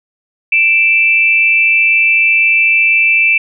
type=tone pair together; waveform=sine; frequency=2349 / 2643 Hz; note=D7 / E7; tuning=0 / +4 cents; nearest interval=major second; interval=204 cents; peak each=-10 dBFS; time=0.52-3.38 s; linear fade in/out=5 ms; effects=none